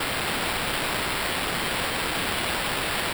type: noise with sample-and-hold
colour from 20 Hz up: blue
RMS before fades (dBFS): -27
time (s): 0-3.13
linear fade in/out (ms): 5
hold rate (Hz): 6300
effects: none